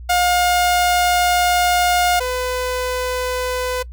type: tone pair in turn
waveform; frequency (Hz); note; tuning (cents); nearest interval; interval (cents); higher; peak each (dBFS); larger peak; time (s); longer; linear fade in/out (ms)
sawtooth; 713 / 502.6; F5 / B4; +36 / +30; tritone; 606; first; -10 / -16; first; 0.09-2.2 / 2.2-3.83; first; 10
effects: noise-tail reverb RT60 0.1 s tail -22 dB re dry + added 60 Hz sine -31 dBFS peak until 3.92 s